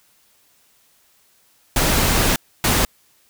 pink noise bursts at uneven times, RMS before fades -17 dBFS, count 2, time 1.76-2.36 / 2.64-2.85 s, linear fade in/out 2 ms, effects white hiss -58 dBFS RMS until 3.29 s

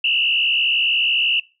sine tone with frequency modulation, 2794 Hz, F7, in tune, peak -15 dBFS, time 0.04-1.4 s, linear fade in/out 5 ms, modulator 66.1 Hz, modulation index 2.2, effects noise-tail reverb RT60 0.3 s tail -22 dB re dry

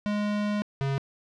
square tone pair in turn, 207.7 / 137.19 Hz, G#3 / C#3, 0 / -18 cents, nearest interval perfect fifth, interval 718 cents, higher first, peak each -26 dBFS, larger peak neither, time 0.06-0.62 / 0.81-0.98 s, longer first, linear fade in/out 0 ms, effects low-pass 4000 Hz 12 dB/octave + 11-bit

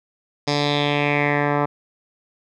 10% pulse tone with low-pass filter sweep, 145.4 Hz, D3, 17 cents flat, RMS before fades -20 dBFS, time 0.47-1.66 s, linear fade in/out 10 ms, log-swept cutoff 5100 to 1300 Hz, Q 3.9, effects none

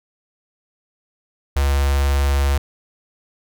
square tone with notch filter, 69.5 Hz, C#2, 5 cents sharp, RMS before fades -17 dBFS, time 1.56-2.58 s, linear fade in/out 5 ms, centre 250 Hz, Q 0.7, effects none

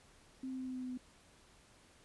sine tone with pitch steps, 261.6 / 259.9 / 258.3 / 256.7 / 255 / 253.4 / 251.8 Hz, C4 / C4 / C4 / C4 / C4 / B3 / B3, 0 / -11 / -22 / -33 / -44 / +45 / +34 cents, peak -39 dBFS, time 0.43-0.976 s, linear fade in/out 5 ms, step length 78 ms, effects pink hiss -64 dBFS RMS until 2.04 s + resampled to 24000 Hz

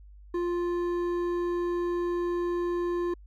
sine tone with hard clipping, 349.2 Hz, F4, in tune, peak -28 dBFS, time 0.34-3.14 s, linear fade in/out 5 ms, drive 8 dB, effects added 50 Hz sine -47 dBFS peak until 3.26 s

